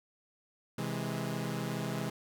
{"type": "chord", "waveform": "sawtooth", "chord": "C augmented", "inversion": "none", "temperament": "equal with one note detuned", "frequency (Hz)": [130.81, 163.2, 207.7], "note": ["C3", "E3", "G#3"], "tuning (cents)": [0, -17, 0], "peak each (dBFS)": -34, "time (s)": [0.78, 2.1], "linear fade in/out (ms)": 5, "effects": ["11-bit"]}